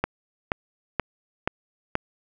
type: click train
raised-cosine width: 0.5 ms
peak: -7 dBFS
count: 5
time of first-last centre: 0.04-1.954 s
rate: 2.09 Hz
effects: none